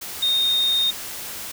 sine tone in noise, 3687 Hz, A#7, 20 cents flat, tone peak -17 dBFS, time 0.22-0.91 s, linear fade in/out 10 ms, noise white, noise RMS -33 dBFS, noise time 0.01-1.52 s, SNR +13 dB, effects none

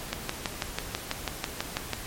click train, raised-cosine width 0.2 ms, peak -10 dBFS, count 12, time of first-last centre 0.13-1.933 s, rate 6.1 Hz, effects pink hiss -39 dBFS RMS until 2.06 s + MP3 64 kbps

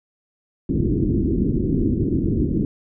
white low-pass noise, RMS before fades -20 dBFS, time 0.69-2.65 s, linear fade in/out 2 ms, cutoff 360 Hz, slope 48 dB/octave, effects none

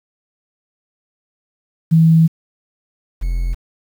sine / triangle tone pair in turn, 162.6 / 43.07 Hz, E3 / F1, -23 / -23 cents, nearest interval octave + major seventh, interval 2300 cents, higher first, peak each -7 / -14 dBFS, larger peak first, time 1.91-2.28 / 3.21-3.55 s, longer first, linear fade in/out 20 ms, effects 7-bit

